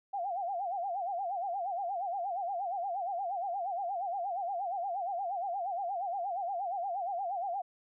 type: tone with vibrato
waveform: sine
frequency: 742 Hz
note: F#5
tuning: 5 cents sharp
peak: -32 dBFS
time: 0.13-7.62 s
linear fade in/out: 10 ms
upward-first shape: sine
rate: 8.5 Hz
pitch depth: 160 cents each way
effects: none